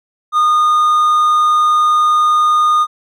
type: tone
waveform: triangle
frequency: 1225 Hz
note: D#6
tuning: 27 cents flat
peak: -7 dBFS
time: 0.32-2.87 s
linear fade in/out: 50 ms
effects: none